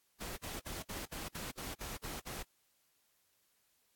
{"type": "noise bursts", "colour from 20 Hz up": "pink", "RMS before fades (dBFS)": -43, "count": 10, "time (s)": [0.2, 2.431], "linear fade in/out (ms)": 10, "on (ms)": 170, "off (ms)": 59, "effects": ["white hiss -75 dBFS RMS until 3.95 s", "AAC 64 kbps"]}